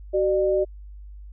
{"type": "tone pair together", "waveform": "sine", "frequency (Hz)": [378.6, 601], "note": ["F#4", "D5"], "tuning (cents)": [40, 40], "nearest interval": "minor sixth", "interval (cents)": 800, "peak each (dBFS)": -21, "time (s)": [0.13, 0.65], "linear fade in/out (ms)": 20, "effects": ["added 50 Hz sine -38 dBFS peak until 1.32 s"]}